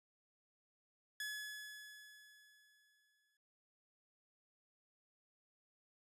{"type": "tone with exponential decay", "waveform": "sawtooth", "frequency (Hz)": 1702, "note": "G#6", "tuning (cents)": 42, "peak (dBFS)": -37, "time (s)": [1.2, 3.37], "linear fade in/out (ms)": 2, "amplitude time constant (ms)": 470, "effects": ["resampled to 32000 Hz"]}